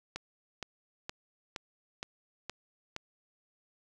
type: click train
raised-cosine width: 0.2 ms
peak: -20 dBFS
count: 7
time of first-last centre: 0.16-2.964 s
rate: 2.14 Hz
effects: none